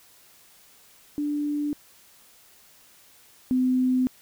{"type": "tone pair in turn", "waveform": "sine", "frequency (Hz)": [293.7, 255.2], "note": ["D4", "C4"], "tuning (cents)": [0, -43], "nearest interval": "major second", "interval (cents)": 243, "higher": "first", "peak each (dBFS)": [-24, -19], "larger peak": "second", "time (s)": [[1.18, 1.73], [3.51, 4.07]], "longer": "second", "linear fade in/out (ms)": 0, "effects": ["white hiss -55 dBFS RMS until 4.21 s"]}